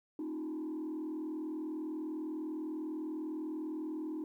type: tone with frequency modulation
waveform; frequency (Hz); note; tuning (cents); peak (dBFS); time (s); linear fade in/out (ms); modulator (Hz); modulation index
sine; 311.3; D#4; +1; -34; 0.19-4.24; 2; 40; 0.88
effects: tanh soft clip ceiling -35 dBFS + 12-bit